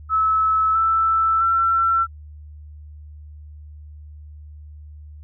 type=tone with pitch steps; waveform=sine; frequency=1300 / 1323.5 / 1347.4 Hz; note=E6 / E6 / E6; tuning=-24 / +7 / +38 cents; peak=-15 dBFS; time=0.09-2.07 s; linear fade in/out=50 ms; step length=660 ms; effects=added 75 Hz sine -37 dBFS peak until 5.23 s